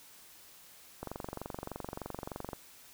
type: click train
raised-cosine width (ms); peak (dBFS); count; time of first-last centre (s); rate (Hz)
1; -24; 36; 1.03-2.532; 23.3
effects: white hiss -56 dBFS RMS until 2.93 s